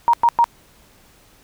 sine tone bursts, 940 Hz, A#5, 14 cents sharp, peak -10 dBFS, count 3, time 0.08-0.442 s, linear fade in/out 0 ms, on 54 ms, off 100 ms, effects pink hiss -52 dBFS RMS until 1.43 s

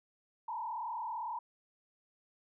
sine tone with frequency modulation, 928 Hz, A#5, 8 cents flat, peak -36 dBFS, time 0.48-1.39 s, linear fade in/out 5 ms, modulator 37.8 Hz, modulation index 1.7, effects none

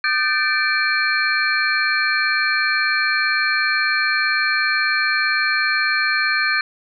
sine tone cluster, 1214 / 1549 / 1767 / 2337 / 4245 Hz, D#6 / G6 / A6 / D7 / C8, -43 / -21 / +7 / -9 / +24 cents, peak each -25 / -21 / -22 / -22 / -25 dBFS, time 0.04-6.61 s, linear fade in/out 2 ms, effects none

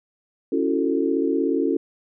sine chord, F# minor seventh, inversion second, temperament just, 277.5 / 333 / 370 / 444 Hz, C#4 / E4 / F#4 / A4, +2 / +18 / 0 / +16 cents, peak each -23 / -24 / -26 / -25 dBFS, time 0.52-1.77 s, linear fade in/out 5 ms, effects none

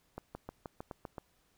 clicks, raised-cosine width 1 ms, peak -27 dBFS, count 8, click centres 0.18 / 0.35 / 0.49 / 0.658 / 0.805 / 0.912 / 1.052 / 1.182 s, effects pink hiss -72 dBFS RMS until 1.57 s

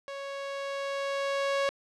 sawtooth tone with level ramp, 554.4 Hz, C#5, in tune, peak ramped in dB -33 to -21 dBFS, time 0.08-1.69 s, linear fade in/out 0 ms, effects low-pass 5000 Hz 12 dB/octave

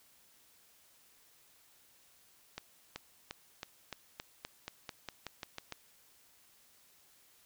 accelerating click train, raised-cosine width 0.2 ms, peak -23 dBFS, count 14, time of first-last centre 2.58-5.723 s, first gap 380 ms, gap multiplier 0.92, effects white hiss -65 dBFS RMS until 7.45 s

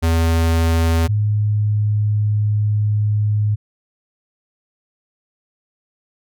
square / sine tone pair in turn, 82.4 / 105.22 Hz, E2 / G#2, 0 / +23 cents, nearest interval major third, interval 423 cents, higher second, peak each -14 dBFS, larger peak neither, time 0.02-1.08 / 1.08-3.56 s, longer second, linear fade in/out 20 ms, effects none

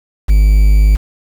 triangle tone with quantisation, 51.2 Hz, G#1, 24 cents flat, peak -3 dBFS, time 0.28-0.97 s, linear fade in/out 20 ms, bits 5, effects none

